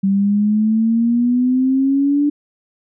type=exponential sweep; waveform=sine; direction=up; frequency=193.3 to 293.7 Hz; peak=-12 dBFS; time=0.03-2.3 s; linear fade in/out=10 ms; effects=none